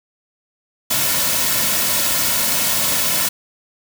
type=noise with comb filter; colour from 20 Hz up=white; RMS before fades=-18 dBFS; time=0.9-3.29 s; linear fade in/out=10 ms; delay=2.5 ms; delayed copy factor=-0.55; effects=none